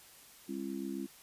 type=harmonic tone; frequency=67.4 Hz; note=C#2; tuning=48 cents flat; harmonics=3 / 4 / 5; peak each=-41 / -40 / -41 dBFS; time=0.48-1.07 s; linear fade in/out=20 ms; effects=white hiss -57 dBFS RMS until 1.22 s + resampled to 32000 Hz